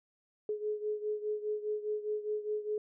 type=beating tone pair; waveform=sine; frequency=422.1 / 427 Hz; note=G#4 / G#4; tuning=+28 / +48 cents; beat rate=4.9 Hz; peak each=-34 / -38 dBFS; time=0.49-2.78 s; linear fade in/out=2 ms; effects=none